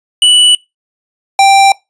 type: tone pair in turn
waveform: square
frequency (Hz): 2960 / 785.9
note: F#7 / G5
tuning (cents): 0 / +4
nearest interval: octave + major seventh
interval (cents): 2296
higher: first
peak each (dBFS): -4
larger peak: neither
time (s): 0.22-0.55 / 1.39-1.72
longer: neither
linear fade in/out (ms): 2
effects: noise-tail reverb RT60 0.2 s tail -22 dB re dry + resampled to 22050 Hz